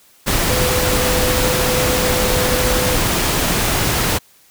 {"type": "tone in noise", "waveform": "sine", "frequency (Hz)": 503, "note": "B4", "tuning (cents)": 32, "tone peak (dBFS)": -20, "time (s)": [0.49, 2.97], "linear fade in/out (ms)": 20, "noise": "pink", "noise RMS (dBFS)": -17, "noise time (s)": [0.26, 4.19], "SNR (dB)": -6, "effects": ["white hiss -51 dBFS RMS until 4.5 s"]}